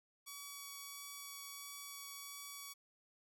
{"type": "tone with vibrato", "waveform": "5% pulse", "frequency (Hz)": 1133, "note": "C#6", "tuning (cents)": 37, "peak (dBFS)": -36, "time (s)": [0.26, 2.74], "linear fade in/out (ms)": 20, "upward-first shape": "sine", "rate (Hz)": 1.5, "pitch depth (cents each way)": 8, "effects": []}